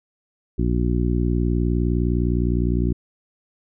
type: harmonic tone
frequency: 59.8 Hz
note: A#1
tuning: 45 cents sharp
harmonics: 1 / 2 / 3 / 4 / 5 / 6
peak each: -21 / -24 / -26 / -27 / -28 / -29 dBFS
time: 0.58-2.93 s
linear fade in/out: 10 ms
effects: none